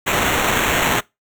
blue noise with sample-and-hold, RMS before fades -18 dBFS, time 0.06-1.01 s, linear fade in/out 20 ms, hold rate 4900 Hz, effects noise-tail reverb RT60 0.2 s tail -22 dB re dry

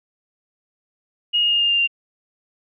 sine tone with pitch steps, 2871 / 2853 / 2835 / 2817 / 2799 / 2781 Hz, F7 / F7 / F7 / F7 / F7 / F7, +47 / +36 / +25 / +14 / +3 / -8 cents, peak -15 dBFS, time 1.33-1.876 s, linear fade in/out 20 ms, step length 91 ms, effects none

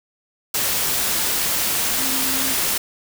sine tone in noise, 265.4 Hz, C4, 25 cents sharp, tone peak -30 dBFS, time 1.98-2.54 s, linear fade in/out 5 ms, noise white, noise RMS -21 dBFS, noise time 0.54-2.78 s, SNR -12 dB, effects none

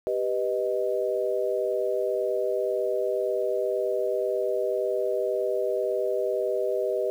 sine chord, G augmented, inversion none, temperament equal, 392 / 493.9 / 622.3 Hz, G4 / B4 / D#5, 0 / 0 / 0 cents, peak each -28 dBFS, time 0.07-7.1 s, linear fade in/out 0 ms, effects 9-bit

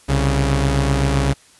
sawtooth tone pair together, 65.41 / 138.6 Hz, C2 / C#3, 0 / 0 cents, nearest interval octave + minor second, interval 1300 cents, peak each -14 dBFS, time 0.08-1.34 s, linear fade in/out 20 ms, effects white hiss -50 dBFS RMS until 1.59 s + resampled to 24000 Hz

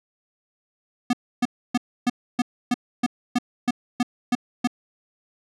square tone bursts, 244.6 Hz, B3, 16 cents flat, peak -18 dBFS, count 12, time 1.1-4.674 s, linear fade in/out 5 ms, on 32 ms, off 290 ms, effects low-pass 8000 Hz 12 dB/octave

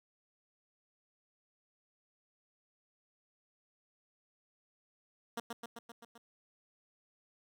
10% pulse tone with echo, 233.1 Hz, A#3, in tune, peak -28 dBFS, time 5.37-5.4 s, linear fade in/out 5 ms, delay 130 ms, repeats 6, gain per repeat -3 dB, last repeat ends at 6.18 s, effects none

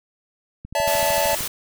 click train, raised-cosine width 5 ms, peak -23 dBFS, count 11, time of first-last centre 0.65-1.408 s, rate 13.2 Hz
square chord, D suspended second, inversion none, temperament equal with one note detuned, 573.3 / 659.3 / 880 Hz, D5 / E5 / A5, -42 / 0 / 0 cents, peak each -24 dBFS, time 0.75-1.35 s, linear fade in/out 2 ms
white noise, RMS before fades -27 dBFS, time 0.87-1.48 s, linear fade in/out 5 ms
effects none

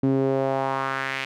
sawtooth tone with band-pass filter sweep, 134.4 Hz, C3, 47 cents sharp, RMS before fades -24 dBFS, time 0.03-1.25 s, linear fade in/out 5 ms, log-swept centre 270 to 2500 Hz, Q 2.2, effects none

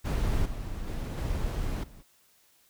brown noise with level steps, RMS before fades -27 / -36 / -33 / -30 / -49 dBFS, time 0.04-2.03 s, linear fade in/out 20 ms, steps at 0.45 / 0.87 / 1.17 / 1.83 s, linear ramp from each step 10 ms, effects white hiss -64 dBFS RMS until 2.69 s

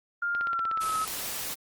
sine tone with pitch glide, 1403 to 1286.6 Hz, F6 to E6, +8 to -42 cents, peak -26 dBFS, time 0.22-1.05 s, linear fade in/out 5 ms, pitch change -150 cents, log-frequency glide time 0.39-0.92 s
click train, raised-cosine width 0.3 ms, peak -23 dBFS, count 14, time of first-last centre 0.35-1.138 s, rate 16.5 Hz
white noise, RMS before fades -34 dBFS, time 0.8-1.55 s, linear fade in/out 20 ms
effects Opus 24 kbps

